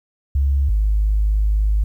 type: tone pair in turn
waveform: sine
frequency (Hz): 69.3 / 51.92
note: C#2 / G#1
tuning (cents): 0 / 0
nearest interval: perfect fourth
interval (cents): 500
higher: first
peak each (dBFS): -13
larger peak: neither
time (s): 0.35-0.69 / 0.69-1.84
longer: second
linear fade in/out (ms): 5
effects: tanh soft clip ceiling -9 dBFS + 9-bit